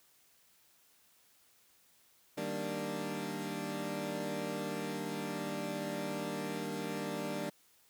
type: chord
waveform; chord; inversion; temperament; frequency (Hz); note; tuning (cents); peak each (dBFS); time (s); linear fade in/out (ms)
20% pulse; Eb major seventh; none; equal; 155.56 / 196 / 233.1 / 293.7; Eb3 / G3 / Bb3 / D4; 0 / 0 / 0 / 0; -39 / -36 / -38 / -36; 2.37-7.5; 10
effects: white hiss -67 dBFS RMS until 7.89 s + high-pass 60 Hz 12 dB/octave